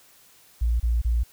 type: tone bursts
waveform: sine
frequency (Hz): 58.27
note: A#1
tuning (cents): 0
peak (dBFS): -19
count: 3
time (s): 0.61-1.236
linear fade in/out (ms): 10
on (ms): 190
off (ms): 28
effects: white hiss -55 dBFS RMS until 1.32 s